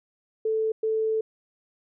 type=tone bursts at uneven times; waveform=sine; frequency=440 Hz; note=A4; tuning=in tune; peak=-22 dBFS; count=2; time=0.45-0.72 / 0.83-1.21 s; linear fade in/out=5 ms; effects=none